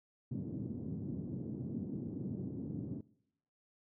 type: band-pass noise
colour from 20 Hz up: white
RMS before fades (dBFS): -41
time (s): 0.31-3.01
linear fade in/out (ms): 5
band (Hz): 100 to 280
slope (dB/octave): 24
effects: noise-tail reverb RT60 0.8 s tail -22 dB re dry